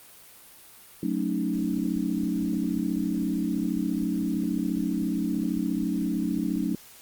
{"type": "chord", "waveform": "sine", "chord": "D# half-diminished seventh", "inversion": "first", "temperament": "equal", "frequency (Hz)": [185, 220, 277.2, 311.1], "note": ["F#3", "A3", "C#4", "D#4"], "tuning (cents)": [0, 0, 0, 0], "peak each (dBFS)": -30, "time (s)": [1.03, 6.75], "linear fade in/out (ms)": 2, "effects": ["white hiss -50 dBFS RMS until 7.01 s", "Opus 32 kbps"]}